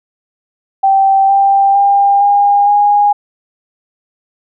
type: tone with pitch steps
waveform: sine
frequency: 779 / 789.4 / 800 / 810.7 / 821.5 Hz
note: G5 / G5 / G5 / G#5 / G#5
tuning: -11 / +12 / +35 / -42 / -19 cents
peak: -6 dBFS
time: 0.83-3.13 s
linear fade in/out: 10 ms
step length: 460 ms
effects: none